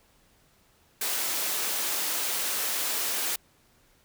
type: high-pass noise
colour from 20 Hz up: white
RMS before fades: -29 dBFS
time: 1.01-3.36 s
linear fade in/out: 5 ms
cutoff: 300 Hz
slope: 12 dB/octave
effects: pink hiss -63 dBFS RMS until 4.04 s